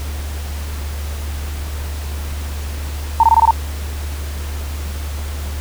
sine tone bursts, 910 Hz, A#5, 42 cents flat, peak -6 dBFS, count 6, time 3.2-3.509 s, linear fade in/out 2 ms, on 34 ms, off 21 ms, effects added 73 Hz sine -22 dBFS peak until 5.6 s + pink hiss -33 dBFS RMS until 5.6 s

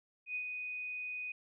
sine tone with ADSR envelope, 2489 Hz, D#7, in tune, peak -34 dBFS, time 0.26-1.32 s, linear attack 91 ms, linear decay 83 ms, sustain -4 dB, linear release 4 ms, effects none

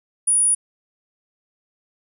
sine tone, 9700 Hz, D#9, 45 cents flat, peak -14 dBFS, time 0.27-0.55 s, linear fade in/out 10 ms, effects none

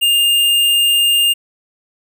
square tone, 2812 Hz, F7, 11 cents sharp, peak -11 dBFS, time 0.01-1.34 s, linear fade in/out 20 ms, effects none

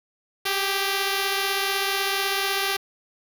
5% pulse beating tone pair, 390.8 / 406.8 Hz, G4 / G#4, -5 / -36 cents, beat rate 16 Hz, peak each -12 / -19 dBFS, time 0.45-2.77 s, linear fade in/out 10 ms, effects 7-bit

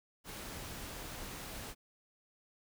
pink noise, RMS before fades -45 dBFS, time 0.24-1.75 s, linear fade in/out 50 ms, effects none

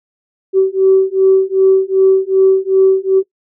sine beating tone pair, 381.2 / 383.8 Hz, G4 / G4, -48 / -37 cents, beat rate 2.6 Hz, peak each -10 dBFS, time 0.53-3.23 s, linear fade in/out 50 ms, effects noise-tail reverb RT60 0.1 s tail -19 dB re dry + tanh soft clip ceiling 0 dBFS

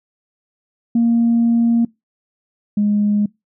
sine tone pair in turn, 233.1 / 207.2 Hz, A#3 / G#3, 0 / -4 cents, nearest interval major second, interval 204 cents, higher first, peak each -10 / -12 dBFS, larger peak first, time 0.95-1.85 / 2.77-3.26 s, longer first, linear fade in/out 5 ms, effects noise-tail reverb RT60 0.2 s tail -24 dB re dry + tanh soft clip ceiling -8 dBFS

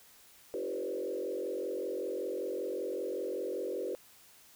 sine tone with frequency modulation, 440 Hz, A4, in tune, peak -33 dBFS, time 0.54-3.95 s, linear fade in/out 0 ms, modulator 45.2 Hz, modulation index 2.3, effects white hiss -59 dBFS RMS until 4.55 s

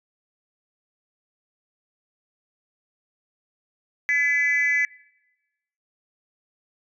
sine tone with amplitude modulation, 2008 Hz, B6, 28 cents sharp, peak -13 dBFS, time 4.09-4.85 s, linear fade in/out 0 ms, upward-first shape sine, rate 297 Hz, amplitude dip 100%, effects noise-tail reverb RT60 1.0 s tail -23 dB re dry + tanh soft clip ceiling -12 dBFS

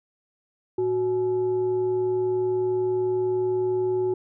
sine tone with frequency modulation, 370 Hz, F#4, in tune, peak -21 dBFS, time 0.78-4.14 s, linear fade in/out 5 ms, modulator 483 Hz, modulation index 0.3, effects none

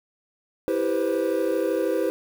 triangle chord, C major seventh, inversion first, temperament just, 327 / 392.4 / 490.5 / 523.3 Hz, E4 / G4 / B4 / C5, -14 / +2 / -12 / 0 cents, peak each -25 dBFS, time 0.68-2.1 s, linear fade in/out 0 ms, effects 7-bit

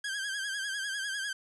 sawtooth tone with vibrato, 1610 Hz, G6, 46 cents sharp, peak -29 dBFS, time 0.04-1.33 s, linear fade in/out 5 ms, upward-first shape sine, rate 10 Hz, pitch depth 71 cents each way, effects resampled to 24000 Hz + 10-bit

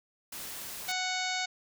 white noise, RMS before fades -41 dBFS, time 0.32-0.92 s, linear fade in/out 5 ms
harmonic tone, 740 Hz, F#5, in tune, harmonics 1 / 2 / 3 / 4 / 5 / 6 / 7 / 8 / 9 / 10, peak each -36 / -38 / -36 / -43 / -38 / -39 / -44 / -45 / -42 / -47 dBFS, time 0.88-1.46 s, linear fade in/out 10 ms
effects none

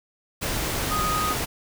sine tone in noise, 1245 Hz, D#6, 1 cent sharp, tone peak -24 dBFS, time 0.9-1.34 s, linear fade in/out 20 ms, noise pink, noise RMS -27 dBFS, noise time 0.41-1.46 s, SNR 0 dB, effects none

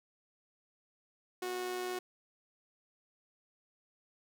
sawtooth tone with amplitude modulation, 365.9 Hz, F#4, 19 cents flat, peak -30 dBFS, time 1.42-1.99 s, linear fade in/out 5 ms, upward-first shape sine, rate 122 Hz, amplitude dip 40%, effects none

